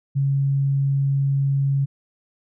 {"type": "tone", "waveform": "sine", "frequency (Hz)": 138.2, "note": "C#3", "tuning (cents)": -5, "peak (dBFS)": -17, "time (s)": [0.15, 1.86], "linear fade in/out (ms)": 20, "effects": []}